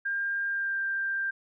sine tone with pitch glide, 1602 to 1583.6 Hz, G6 to G6, +37 to +17 cents, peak -27 dBFS, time 0.05-1.31 s, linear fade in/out 10 ms, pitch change -20 cents, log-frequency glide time 0.46-0.79 s, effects none

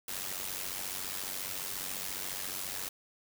white noise with amplitude modulation, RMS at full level -35 dBFS, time 0.08-2.89 s, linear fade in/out 5 ms, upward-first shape sine, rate 94.4 Hz, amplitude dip 70%, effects none

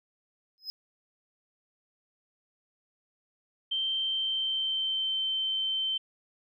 triangle tone with exponential growth, 5090 Hz, D#8, 39 cents sharp, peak -29 dBFS, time 0.58-0.7 s, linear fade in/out 0 ms, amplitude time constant 25 ms
sine tone with pitch glide, 3131 to 3099 Hz, G7 to G7, -3 to -21 cents, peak -27 dBFS, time 3.71-5.98 s, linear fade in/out 10 ms, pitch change -18 cents, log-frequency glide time 3.95-5.19 s
effects none

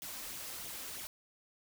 white noise with flanger, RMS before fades -44 dBFS, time 0.02-1.07 s, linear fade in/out 0 ms, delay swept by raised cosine 0.31 to 3.91 ms, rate 3.1 Hz, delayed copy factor +0.55, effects none

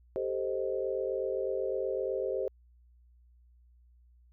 sine chord, A half-diminished seventh, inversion third, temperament equal, 392 / 440 / 523.3 / 622.3 Hz, G4 / A4 / C5 / Eb5, 0 / 0 / 0 / 0 cents, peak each -34 / -38 / -33 / -39 dBFS, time 0.16-2.48 s, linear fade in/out 0 ms, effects added 60 Hz sine -58 dBFS peak until 4.32 s

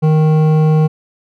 triangle tone with hard clipping, 155.56 Hz, D#3, in tune, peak -10 dBFS, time 0.02-0.88 s, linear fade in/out 20 ms, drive 15 dB, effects none

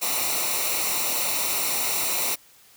white noise with comb filter, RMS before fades -25 dBFS, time 0.01-2.36 s, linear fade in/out 20 ms, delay 0.61 ms, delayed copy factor -0.7, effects white hiss -54 dBFS RMS until 2.76 s

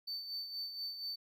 triangle tone with tremolo, 4545 Hz, C#8, 42 cents sharp, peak -36 dBFS, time 0.07-1.16 s, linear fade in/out 10 ms, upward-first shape sine, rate 4.2 Hz, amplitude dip 55%, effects none

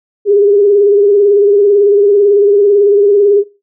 sine tone with vibrato, 406.2 Hz, G#4, 38 cents flat, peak -5 dBFS, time 0.25-3.44 s, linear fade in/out 50 ms, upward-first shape sine, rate 18 Hz, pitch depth 56 cents each way, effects noise-tail reverb RT60 0.3 s tail -21 dB re dry

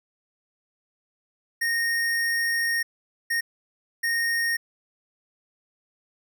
square tone bursts at uneven times, 1853 Hz, A#6, 11 cents flat, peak -23 dBFS, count 3, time 1.61-2.83 / 3.3-3.41 / 4.03-4.57 s, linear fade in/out 10 ms, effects none

